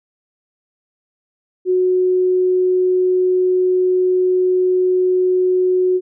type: tone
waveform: sine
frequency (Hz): 367.2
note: F#4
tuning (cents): -13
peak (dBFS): -12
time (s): 1.65-6.01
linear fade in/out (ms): 50
effects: none